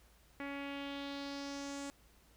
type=tone with low-pass filter sweep; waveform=sawtooth; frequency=280.4 Hz; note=C#4; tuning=20 cents sharp; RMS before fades=-43 dBFS; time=0.4-1.9 s; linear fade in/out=0 ms; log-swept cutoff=2100 to 7900 Hz; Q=3; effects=added 56 Hz sine -66 dBFS peak until 2.36 s + pink hiss -67 dBFS RMS until 2.36 s